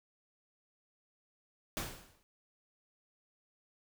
pink noise with exponential decay, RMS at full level -35 dBFS, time 1.77-2.23 s, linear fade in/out 0 ms, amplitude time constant 99 ms, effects none

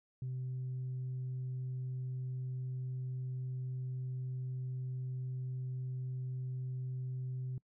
sine tone, 128.3 Hz, C3, 34 cents flat, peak -35 dBFS, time 0.22-7.58 s, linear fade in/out 2 ms, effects noise-tail reverb RT60 0.1 s tail -25 dB re dry + tanh soft clip ceiling -34 dBFS

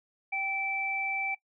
sine tone pair together, 781.2 / 2326 Hz, G5 / D7, -6 / -17 cents, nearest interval octave + perfect fifth, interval 1889 cents, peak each -35 / -30 dBFS, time 0.32-1.35 s, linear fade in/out 10 ms, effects noise-tail reverb RT60 0.1 s tail -20 dB re dry

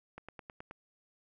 click train, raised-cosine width 0.5 ms, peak -30 dBFS, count 6, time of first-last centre 0.18-0.711 s, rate 9.42 Hz, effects none

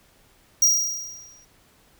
square tone with exponential decay, 5710 Hz, F8, 37 cents sharp, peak -13 dBFS, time 0.62-1.45 s, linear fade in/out 5 ms, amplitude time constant 180 ms, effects pink hiss -58 dBFS RMS until 1.99 s

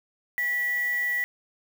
sine tone with quantisation, 1951 Hz, B6, 22 cents flat, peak -24 dBFS, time 0.38-1.24 s, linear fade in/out 0 ms, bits 6, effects none

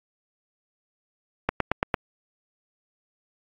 click train, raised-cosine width 0.5 ms, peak -6 dBFS, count 5, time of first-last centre 1.49-1.942 s, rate 8.85 Hz, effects AAC 48 kbps

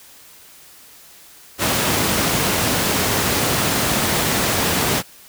pink high-pass noise, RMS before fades -19 dBFS, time 1.58-5.03 s, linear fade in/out 50 ms, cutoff 100 Hz, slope 12 dB/octave, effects white hiss -45 dBFS RMS until 5.28 s

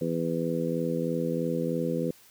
harmonic tone, 83.1 Hz, E2, 15 cents sharp, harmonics 2 / 3 / 4 / 5 / 6, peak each -31 / -32 / -34 / -35 / -31 dBFS, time 0.01-2.11 s, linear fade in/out 5 ms, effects white hiss -56 dBFS RMS until 2.3 s

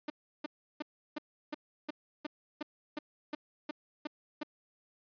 sawtooth tone bursts, 300.5 Hz, D4, 40 cents sharp, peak -31 dBFS, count 13, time 0.08-4.433 s, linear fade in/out 5 ms, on 21 ms, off 340 ms, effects resampled to 11025 Hz

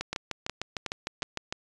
two click trains, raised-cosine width 0.2 ms, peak -14 / -14 dBFS, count 11 / 4, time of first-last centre 0.01-1.525 / 0.13-1.229 s, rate 6.6 / 2.73 Hz, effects resampled to 22050 Hz

